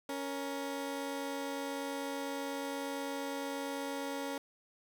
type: tone pair together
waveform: 20% pulse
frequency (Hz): 278.3 / 468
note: C#4 / A#4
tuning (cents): +7 / +7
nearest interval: major sixth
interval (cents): 900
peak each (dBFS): -33 / -37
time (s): 0.09-4.38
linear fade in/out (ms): 2
effects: none

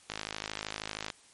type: click train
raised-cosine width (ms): 0.2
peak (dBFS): -17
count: 54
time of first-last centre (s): 0.1-1.102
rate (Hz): 52.9
effects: white hiss -59 dBFS RMS until 1.33 s + MP3 48 kbps

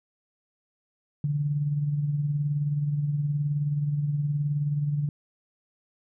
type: tone with tremolo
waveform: sine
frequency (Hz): 146.1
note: D3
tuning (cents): -9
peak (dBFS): -21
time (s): 1.24-5.09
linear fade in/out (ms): 2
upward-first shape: triangle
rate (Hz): 19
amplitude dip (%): 55
effects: none

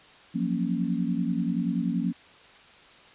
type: chord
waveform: sine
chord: Gb major seventh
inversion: third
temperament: equal with one note detuned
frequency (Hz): 174.61 / 185 / 233.1 / 275.3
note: F3 / Gb3 / Bb3 / Db4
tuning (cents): 0 / 0 / 0 / -12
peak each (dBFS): -29 / -31 / -29 / -31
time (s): 0.34-2.13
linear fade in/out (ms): 20
effects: white hiss -52 dBFS RMS until 3.14 s + resampled to 8000 Hz

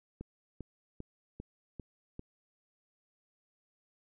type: click train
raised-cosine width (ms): 3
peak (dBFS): -29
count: 6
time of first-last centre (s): 0.21-2.194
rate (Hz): 2.52
effects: none

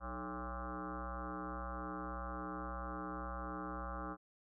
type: tone with frequency modulation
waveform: sine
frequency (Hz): 554.4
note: C#5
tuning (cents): 0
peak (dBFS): -40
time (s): 0-4.17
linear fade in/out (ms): 50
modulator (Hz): 123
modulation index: 6.6
effects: none

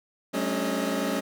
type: tone cluster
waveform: 25% pulse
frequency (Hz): 188.9 / 216.4 / 273.5 / 293.4 / 627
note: F#3 / A3 / C#4 / D4 / D#5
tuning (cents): +36 / -29 / -23 / -2 / +13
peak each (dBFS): -29 / -28 / -26 / -31 / -31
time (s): 0.33-1.21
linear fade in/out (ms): 20
effects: none

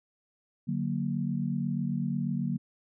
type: chord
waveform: sine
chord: D augmented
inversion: none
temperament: equal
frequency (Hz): 146.83 / 185 / 233.1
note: D3 / F#3 / A#3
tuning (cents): 0 / 0 / 0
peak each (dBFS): -32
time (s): 0.67-2.58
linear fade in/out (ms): 20
effects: none

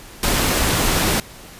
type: noise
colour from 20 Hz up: pink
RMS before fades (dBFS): -18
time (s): 0.23-1.2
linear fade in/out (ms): 2
effects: pink hiss -40 dBFS RMS until 1.59 s + resampled to 32000 Hz

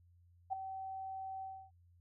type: tone with ADSR envelope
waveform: sine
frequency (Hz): 767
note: G5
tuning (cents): -38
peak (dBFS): -31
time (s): 0.5-1.71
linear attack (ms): 29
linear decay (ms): 6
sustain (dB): -10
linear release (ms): 290
effects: added 87 Hz sine -63 dBFS peak until 2 s

